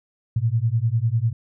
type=beating tone pair; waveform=sine; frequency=110 / 120 Hz; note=A2 / B2; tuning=0 / -49 cents; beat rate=10 Hz; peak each=-21 dBFS; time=0.36-1.33 s; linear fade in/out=5 ms; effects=none